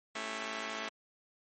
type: chord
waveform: 5% pulse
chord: A dominant seventh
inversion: none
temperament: just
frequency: 220 / 275 / 330 / 396 Hz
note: A3 / C#4 / E4 / G4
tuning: 0 / -14 / +2 / +18 cents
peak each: -30 / -33 / -35 / -36 dBFS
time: 0.15-0.89 s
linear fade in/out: 5 ms
effects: MP3 32 kbps